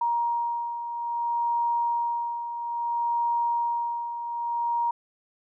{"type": "beating tone pair", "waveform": "sine", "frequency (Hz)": [942, 942.6], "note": ["A#5", "A#5"], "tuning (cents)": [18, 19], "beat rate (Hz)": 0.6, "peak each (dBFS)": [-32, -25], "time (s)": [0.01, 4.91], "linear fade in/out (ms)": 5, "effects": []}